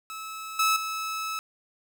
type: tone with level steps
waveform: sawtooth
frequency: 1300 Hz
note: E6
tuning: 24 cents flat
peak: -32 / -17 / -26 dBFS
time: 0.1-1.39 s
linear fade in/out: 0 ms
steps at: 0.59 / 0.76 s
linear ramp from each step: 5 ms
effects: 8-bit